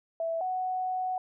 sine tone pair in turn, 659.3 / 741.7 Hz, E5 / F#5, 0 / +4 cents, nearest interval major second, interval 204 cents, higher second, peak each -28 dBFS, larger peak neither, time 0.2-0.41 / 0.41-1.18 s, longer second, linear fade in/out 2 ms, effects none

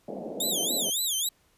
white band-pass noise, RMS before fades -36 dBFS, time 0.08-0.9 s, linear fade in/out 5 ms, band 170 to 680 Hz, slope 48 dB/octave
15% pulse tone with vibrato, 3514 Hz, A7, 3 cents flat, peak -19 dBFS, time 0.4-1.29 s, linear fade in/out 5 ms, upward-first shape sine, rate 3.6 Hz, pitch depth 230 cents each way
effects pink hiss -65 dBFS RMS until 1.57 s + resampled to 32000 Hz

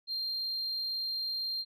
sine tone, 4186 Hz, C8, in tune, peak -30 dBFS, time 0.07-1.65 s, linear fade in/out 50 ms, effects tanh soft clip ceiling -30 dBFS

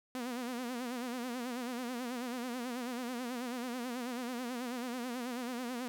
sawtooth tone with vibrato, 245.9 Hz, B3, 7 cents flat, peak -33 dBFS, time 0.15-5.88 s, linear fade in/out 0 ms, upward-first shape sine, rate 9.2 Hz, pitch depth 93 cents each way, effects 12-bit

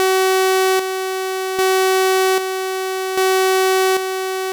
sawtooth tone with tremolo, 377.7 Hz, F#4, 36 cents sharp, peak -9 dBFS, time 0-4.52 s, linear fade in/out 0 ms, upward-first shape square, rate 0.63 Hz, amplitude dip 55%, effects none

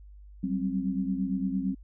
sine tone cluster, 186.9 / 195.7 / 266 Hz, F#3 / G3 / C4, +18 / -3 / +29 cents, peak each -31 dBFS, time 0.43-1.75 s, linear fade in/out 10 ms, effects added 50 Hz sine -46 dBFS peak until 1.83 s

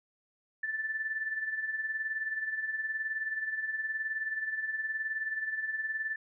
sine tone with tremolo, 1760 Hz, A6, in tune, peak -29 dBFS, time 0.63-6.16 s, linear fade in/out 5 ms, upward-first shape sine, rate 19 Hz, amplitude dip 60%, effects none

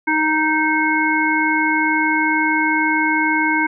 harmonic tone, 311.1 Hz, D#4, in tune, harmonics 1 / 3 / 5 / 7, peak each -20 / -20 / -20 / -20 dBFS, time 0.07-3.67 s, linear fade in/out 10 ms, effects none

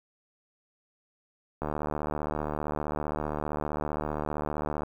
click train, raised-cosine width 1 ms, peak -17 dBFS, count 243, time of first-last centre 1.62-4.834 s, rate 75.3 Hz, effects 9-bit

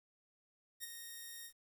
5% pulse tone with ADSR envelope, 1859 Hz, A#6, 5 cents flat, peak -30 dBFS, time 0.8-1.53 s, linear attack 36 ms, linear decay 20 ms, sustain -7 dB, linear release 78 ms, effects 11-bit

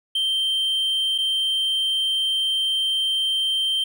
triangle tone with dropouts, 3136 Hz, G7, in tune, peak -18 dBFS, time 0.15-3.84 s, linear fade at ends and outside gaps 5 ms, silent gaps 1.18-1.184 s, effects none

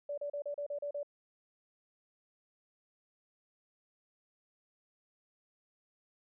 sine tone bursts, 578 Hz, D5, 28 cents flat, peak -35 dBFS, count 8, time 0.09-1.031 s, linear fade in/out 5 ms, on 87 ms, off 35 ms, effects none

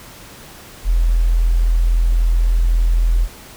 sine tone, 41.84 Hz, E1, 27 cents sharp, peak -11 dBFS, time 0.84-3.28 s, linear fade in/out 50 ms, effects pink hiss -39 dBFS RMS until 3.56 s

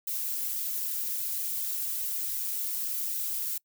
violet noise with flanger, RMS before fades -32 dBFS, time 0.07-3.58 s, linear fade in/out 5 ms, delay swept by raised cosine 1.9 to 4.6 ms, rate 2.6 Hz, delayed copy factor +0.9, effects noise-tail reverb RT60 0.1 s tail -25 dB re dry

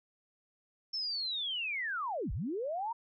sine linear two-way sweep, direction down then up, 5380 to 36.29 to 955 Hz, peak -33 dBFS, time 0.93-2.93 s, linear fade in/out 10 ms, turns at 2.32 s, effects none

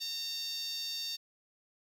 10% pulse tone with high-pass filter, 915 Hz, A#5, 32 cents flat, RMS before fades -38 dBFS, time 0-1.17 s, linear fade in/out 20 ms, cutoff 4200 Hz, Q 3.8, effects none

